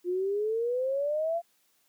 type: exponential sweep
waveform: sine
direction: up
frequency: 349.2 to 693 Hz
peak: -26 dBFS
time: 0.04-1.42 s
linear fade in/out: 50 ms
effects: white hiss -69 dBFS RMS until 1.88 s + high-pass 150 Hz 12 dB/octave